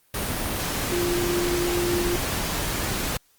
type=tone in noise; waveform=sine; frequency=350 Hz; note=F4; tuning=4 cents sharp; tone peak=-23 dBFS; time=0.92-2.16 s; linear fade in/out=2 ms; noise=pink; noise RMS=-27 dBFS; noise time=0.14-3.17 s; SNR=+1 dB; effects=white hiss -62 dBFS RMS until 3.38 s + Opus 32 kbps